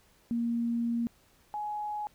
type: tone pair in turn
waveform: sine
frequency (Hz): 234.3 / 838.8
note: A#3 / G#5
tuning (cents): +9 / +17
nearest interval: octave + minor seventh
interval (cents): 2208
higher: second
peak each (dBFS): -27 / -32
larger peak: first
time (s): 0.31-1.07 / 1.54-2.07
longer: first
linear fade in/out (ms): 0
effects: pink hiss -64 dBFS RMS until 2.14 s